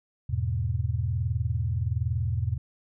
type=chord; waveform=sine; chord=E major; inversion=none; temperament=equal; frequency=82.41 / 103.83 / 123.47 Hz; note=E2 / G#2 / B2; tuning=0 / 0 / 0 cents; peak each=-29 dBFS; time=0.29-2.58 s; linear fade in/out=10 ms; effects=none